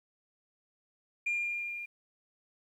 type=tone with level ramp; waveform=sine; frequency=2404 Hz; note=D7; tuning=40 cents sharp; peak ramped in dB=-26 to -38 dBFS; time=1.26-1.86 s; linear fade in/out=10 ms; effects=tanh soft clip ceiling -26 dBFS + 11-bit